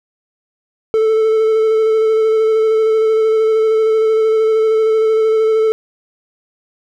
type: tone with vibrato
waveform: triangle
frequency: 440 Hz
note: A4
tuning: in tune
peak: -8 dBFS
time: 0.94-5.72 s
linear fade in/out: 0 ms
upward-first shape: square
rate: 13 Hz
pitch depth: 13 cents each way
effects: none